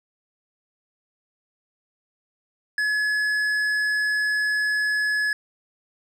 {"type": "tone with tanh clipping", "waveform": "triangle", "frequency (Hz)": 1700, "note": "G#6", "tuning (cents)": 40, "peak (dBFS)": -22, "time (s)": [2.78, 5.33], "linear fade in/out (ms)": 2, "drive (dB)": 13, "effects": []}